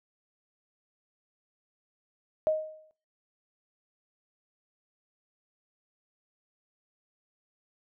sine tone with exponential decay, 624 Hz, D#5, 5 cents sharp, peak -20 dBFS, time 2.47-2.91 s, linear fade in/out 0 ms, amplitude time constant 95 ms, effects noise-tail reverb RT60 0.3 s tail -17 dB re dry

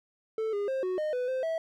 triangle tone with pitch steps, 441.2 / 407.1 / 530 / 369.2 / 613 / 498.4 / 519 / 651 Hz, A4 / G#4 / C5 / F#4 / D#5 / B4 / C5 / E5, +5 / -35 / +22 / -4 / -26 / +16 / -14 / -22 cents, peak -26 dBFS, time 0.38-1.58 s, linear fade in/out 2 ms, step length 150 ms, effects none

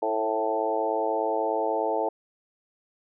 harmonic tone with a mistuned harmonic, 110 Hz, A2, in tune, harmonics 3 / 4 / 5 / 6 / 7 / 8, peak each -34 / -29 / -31 / -30 / -32 / -30 dBFS, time 0.02-2.09 s, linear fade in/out 5 ms, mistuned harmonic 5, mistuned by -21 cents, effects none

